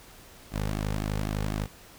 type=tone with flanger; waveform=sawtooth; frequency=51.91 Hz; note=G#1; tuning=in tune; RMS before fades=-30 dBFS; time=0.51-1.68 s; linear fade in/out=50 ms; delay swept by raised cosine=2 to 3.1 ms; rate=3.9 Hz; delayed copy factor=-0.8; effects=pink hiss -51 dBFS RMS until 1.98 s